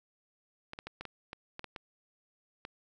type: clicks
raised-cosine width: 0.3 ms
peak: -25 dBFS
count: 10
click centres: 0.734 / 0.789 / 0.87 / 1.01 / 1.053 / 1.331 / 1.594 / 1.643 / 1.762 / 2.651 s
effects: none